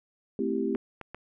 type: chord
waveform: sine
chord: A minor seventh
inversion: none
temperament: equal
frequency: 220 / 261.6 / 329.6 / 392 Hz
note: A3 / C4 / E4 / G4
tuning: 0 / 0 / 0 / 0 cents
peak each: -32 / -31 / -33 / -30 dBFS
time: 0.39-0.76 s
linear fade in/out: 2 ms
type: clicks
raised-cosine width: 0.5 ms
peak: -24 dBFS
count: 3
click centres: 0.75 / 1.013 / 1.146 s
effects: none